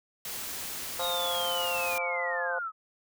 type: noise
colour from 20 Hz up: white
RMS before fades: -37 dBFS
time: 0.25-1.98 s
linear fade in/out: 2 ms
type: harmonic tone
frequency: 174.61 Hz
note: F3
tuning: in tune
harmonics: 3 / 4 / 5 / 6 / 7 / 8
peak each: -34 / -36 / -38 / -40 / -41 / -42 dBFS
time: 0.99-2.59 s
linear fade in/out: 5 ms
type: linear sweep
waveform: sine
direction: down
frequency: 3848 to 1252 Hz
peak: -31 dBFS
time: 0.99-2.72 s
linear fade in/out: 50 ms
effects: none